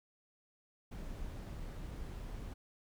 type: noise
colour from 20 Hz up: brown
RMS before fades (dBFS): -44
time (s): 0.91-2.54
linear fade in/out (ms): 10
effects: none